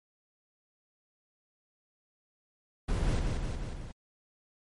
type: noise with echo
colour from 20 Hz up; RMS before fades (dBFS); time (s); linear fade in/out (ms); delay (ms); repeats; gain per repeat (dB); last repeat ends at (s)
brown; -29; 2.88-3.2; 10; 180; 4; -3; 3.92
effects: MP3 48 kbps